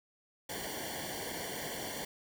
pink noise with comb filter, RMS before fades -40 dBFS, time 0.49-2.05 s, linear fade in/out 5 ms, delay 0.78 ms, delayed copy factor -1, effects none

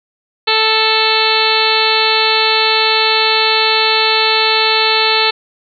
harmonic tone with a mistuned harmonic, 440 Hz, A4, in tune, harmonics 1 / 2 / 3 / 4 / 5 / 6 / 7 / 8 / 9 / 10, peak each -19 / -18 / -20 / -22 / -21 / -18 / -22 / -20 / -18 / -18 dBFS, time 0.47-5.31 s, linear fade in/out 10 ms, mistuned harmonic 10, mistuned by -24 cents, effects none

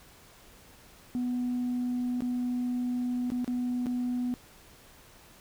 sine tone with dropouts, 246.9 Hz, B3, in tune, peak -26 dBFS, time 1.15-4.34 s, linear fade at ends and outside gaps 0 ms, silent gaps 2.206-2.221 / 3.302-3.319 / 3.445-3.478 / 3.86-3.867 s, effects tanh soft clip ceiling -25 dBFS + pink hiss -55 dBFS RMS until 5.4 s

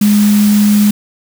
sine tone in noise, 207.7 Hz, G#3, in tune, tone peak -6 dBFS, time 0.01-0.91 s, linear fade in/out 5 ms, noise white, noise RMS -22 dBFS, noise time 0.01-0.91 s, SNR +13 dB, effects none

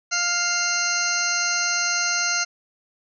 harmonic tone with a mistuned harmonic, 701 Hz, F5, 6 cents sharp, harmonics 1 / 2 / 3 / 4 / 6 / 7 / 8 / 9, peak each -34 / -25 / -30 / -31 / -28 / -33 / -31 / -26 dBFS, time 0.11-2.45 s, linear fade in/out 20 ms, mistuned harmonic 4, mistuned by -26 cents, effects none

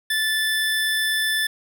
25% pulse tone, 1752 Hz, A6, 8 cents flat, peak -16 dBFS, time 0.1-1.47 s, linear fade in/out 5 ms, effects none

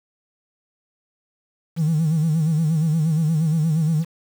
triangle tone with vibrato, 158.6 Hz, D#3, 33 cents sharp, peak -13 dBFS, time 1.76-4.05 s, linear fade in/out 50 ms, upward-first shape sine, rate 8.5 Hz, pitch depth 93 cents each way, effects tanh soft clip ceiling -13 dBFS + 7-bit

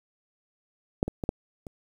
clicks, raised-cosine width 2 ms, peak -9 / -17 / -17 / -11 / -26 dBFS, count 5, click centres 1.029 / 1.08 / 1.238 / 1.291 / 1.668 s, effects 8-bit

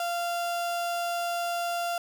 35% pulse tone, 692 Hz, F5, 16 cents flat, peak -26 dBFS, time 0-1.98 s, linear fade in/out 2 ms, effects none

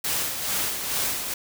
white noise with tremolo, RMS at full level -25 dBFS, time 0.04-1.34 s, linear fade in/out 5 ms, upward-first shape sine, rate 2.3 Hz, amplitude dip 50%, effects none

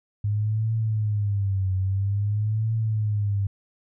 sine tone with vibrato, 102.6 Hz, G#2, 21 cents flat, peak -21 dBFS, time 0.24-3.47 s, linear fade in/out 5 ms, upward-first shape triangle, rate 0.5 Hz, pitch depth 160 cents each way, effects none

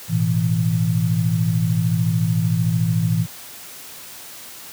sine chord, A suspended second, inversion none, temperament equal, 110 / 123.47 / 164.81 Hz, A2 / B2 / E3, 0 / 0 / 0 cents, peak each -20 / -23 / -19 dBFS, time 0.08-3.27 s, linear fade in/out 50 ms, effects white hiss -38 dBFS RMS until 4.72 s + high-pass 60 Hz 12 dB/octave

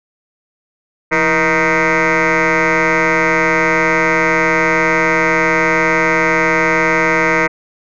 sine tone with frequency modulation, 1244.5 Hz, D#6, in tune, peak -8 dBFS, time 1.11-7.48 s, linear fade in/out 20 ms, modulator 153 Hz, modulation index 6.5, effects tanh soft clip ceiling -9 dBFS

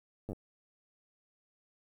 slowing click train, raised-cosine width 2 ms, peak -27 dBFS, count 5, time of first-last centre 0.29-0.331 s, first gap 9 ms, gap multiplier 1.09, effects 10-bit

